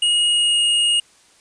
square tone with pitch glide, 2877 to 2860 Hz, F#7 to F7, -49 to +41 cents, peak -15 dBFS, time 0.02-1 s, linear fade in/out 5 ms, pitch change -10 cents, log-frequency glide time 0.32-0.61 s, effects white hiss -53 dBFS RMS until 1.4 s + resampled to 22050 Hz

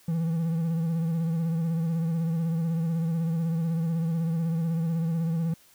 triangle tone with vibrato, 164.7 Hz, E3, 1 cent flat, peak -22 dBFS, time 0.08-5.54 s, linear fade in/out 5 ms, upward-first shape sine, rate 16 Hz, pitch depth 48 cents each way, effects white hiss -58 dBFS RMS until 5.74 s

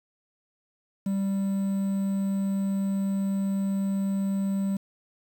triangle tone with quantisation, 196 Hz, G3, in tune, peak -22 dBFS, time 1.06-4.77 s, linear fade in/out 5 ms, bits 8, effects none

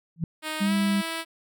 sine tone with exponential growth, 164.81 Hz, E3, in tune, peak -19 dBFS, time 0.16-0.24 s, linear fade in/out 2 ms, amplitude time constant 16 ms
5% pulse tone with pitch glide, 311.1 to 327.7 Hz, D#4 to E4, 0 to -10 cents, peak -18 dBFS, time 0.42-1.25 s, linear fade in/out 50 ms, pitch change +90 cents, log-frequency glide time 0.64-0.73 s
sine tone, 200 Hz, G3, 35 cents sharp, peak -21 dBFS, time 0.6-1.02 s, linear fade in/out 20 ms
effects none

